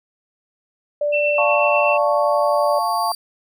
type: tone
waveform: sine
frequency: 587 Hz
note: D5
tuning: 1 cent flat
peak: -17 dBFS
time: 1.01-2.79 s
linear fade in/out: 5 ms
type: tone with tremolo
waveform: sine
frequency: 2688 Hz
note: E7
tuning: 33 cents sharp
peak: -18 dBFS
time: 1.12-1.98 s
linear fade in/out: 20 ms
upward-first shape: triangle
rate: 8.1 Hz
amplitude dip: 35%
type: tone with exponential growth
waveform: sawtooth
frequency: 4699 Hz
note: D8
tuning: in tune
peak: -24 dBFS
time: 1.12-3.15 s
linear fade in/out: 2 ms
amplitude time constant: 440 ms
type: chord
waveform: sine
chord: F augmented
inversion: none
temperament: equal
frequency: 698.5 / 880 / 1108.7 Hz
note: F5 / A5 / C#6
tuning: 0 / 0 / 0 cents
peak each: -22 dBFS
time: 1.38-3.12 s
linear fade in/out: 2 ms
effects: none